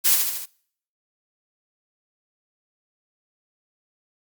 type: noise with echo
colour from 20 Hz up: blue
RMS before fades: -17 dBFS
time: 0.04-0.16 s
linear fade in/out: 20 ms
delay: 75 ms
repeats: 4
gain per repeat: -4 dB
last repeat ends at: 0.46 s
effects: noise-tail reverb RT60 0.6 s tail -24 dB re dry + Opus 48 kbps